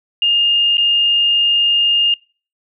sine tone with dropouts, 2826 Hz, F7, 20 cents sharp, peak -11 dBFS, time 0.22-2.14 s, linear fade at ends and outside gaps 2 ms, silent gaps 0.771-0.78 s, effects noise-tail reverb RT60 0.4 s tail -26 dB re dry

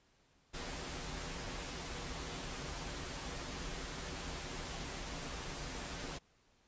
pink noise with comb filter, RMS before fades -43 dBFS, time 0.53-6.19 s, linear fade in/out 20 ms, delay 9.4 ms, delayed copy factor -0.5, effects pink hiss -71 dBFS RMS until 6.67 s + resampled to 16000 Hz

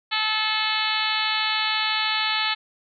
harmonic tone, 433.8 Hz, A4, 25 cents flat, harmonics 2 / 3 / 4 / 5 / 6 / 7 / 8 / 9 / 10, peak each -30 / -30 / -30 / -30 / -30 / -30 / -30 / -30 / -30 dBFS, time 0.11-2.55 s, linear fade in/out 20 ms, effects none

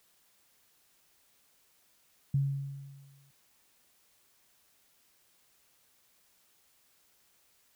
sine tone with exponential decay, 138.59 Hz, C#3, in tune, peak -23 dBFS, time 2.34-3.31 s, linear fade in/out 5 ms, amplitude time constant 210 ms, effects white hiss -68 dBFS RMS until 7.75 s

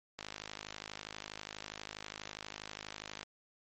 click train, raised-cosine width 0.2 ms, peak -24 dBFS, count 160, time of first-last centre 0.19-3.23 s, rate 52.3 Hz, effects MP3 32 kbps

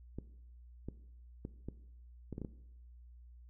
clicks, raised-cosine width 3 ms, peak -28 dBFS, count 8, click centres 0.186 / 0.886 / 1.451 / 1.686 / 2.327 / 2.381 / 2.417 / 2.448 s, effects noise-tail reverb RT60 0.8 s tail -17 dB re dry + added 60 Hz sine -53 dBFS peak until 3.49 s

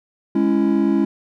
triangle chord, C# minor, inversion second, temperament just, 207.9 / 277.2 / 332.6 Hz, G#3 / C#4 / E4, +2 / 0 / +16 cents, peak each -17 dBFS, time 0.35-1.05 s, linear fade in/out 5 ms, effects none

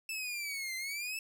sawtooth exponential two-way sweep, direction down then up, 2651 to 2058 to 2651 Hz, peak -33 dBFS, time 0.09-1.19 s, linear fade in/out 2 ms, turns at 0.76 s, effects none

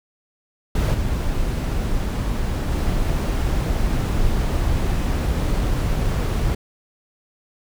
brown noise with level steps, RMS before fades -18 / -22 / -20 dBFS, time 0.75-6.55 s, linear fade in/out 5 ms, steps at 0.94 / 2.72 s, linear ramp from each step 2 ms, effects none

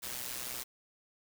white noise with amplitude modulation, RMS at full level -37 dBFS, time 0.02-0.64 s, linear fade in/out 20 ms, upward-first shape sine, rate 125 Hz, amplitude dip 70%, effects none

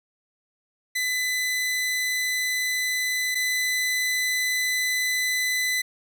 sawtooth tone pair in turn, 2006 / 2006 Hz, B6 / B6, +26 / +26 cents, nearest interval unison, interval 0 cents, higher neither, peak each -20 / -19 dBFS, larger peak second, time 0.95-3.35 / 3.35-5.82 s, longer second, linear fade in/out 10 ms, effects none

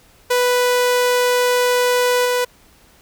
sawtooth tone with level steps, 493.9 Hz, B4, in tune, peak -10 / -12 dBFS, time 0.3-2.45 s, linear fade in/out 10 ms, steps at 2.25 s, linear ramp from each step 5 ms, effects pink hiss -51 dBFS RMS until 3.01 s

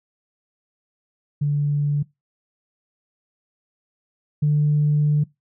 sine tone pair in turn, 145.4 / 148.63 Hz, D3 / D3, -17 / +21 cents, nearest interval unison, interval 38 cents, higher second, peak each -17 / -14 dBFS, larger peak second, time 1.41-2.03 / 4.42-5.24 s, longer second, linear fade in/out 10 ms, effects noise-tail reverb RT60 0.2 s tail -22 dB re dry + tanh soft clip ceiling -11 dBFS

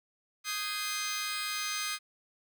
15% pulse chord, Ab major seventh, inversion second, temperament just, 1245.9 / 1557.4 / 1661.2 / 2077 Hz, Eb6 / G6 / Ab6 / C7, +2 / -12 / 0 / -13 cents, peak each -30 / -35 / -36 / -31 dBFS, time 0.44-1.99 s, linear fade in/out 50 ms, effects none

